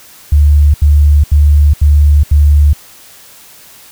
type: tone bursts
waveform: sine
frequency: 73.42 Hz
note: D2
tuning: in tune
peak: -3 dBFS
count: 5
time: 0.32-2.732 s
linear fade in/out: 5 ms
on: 420 ms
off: 78 ms
effects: white hiss -38 dBFS RMS until 3.91 s